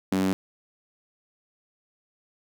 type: tone with high-pass filter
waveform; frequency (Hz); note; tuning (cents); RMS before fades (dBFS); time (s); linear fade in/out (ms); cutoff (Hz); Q
sawtooth; 94.8; F#2; +43; -24; 0.12-0.33; 0; 230; 6.5
effects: none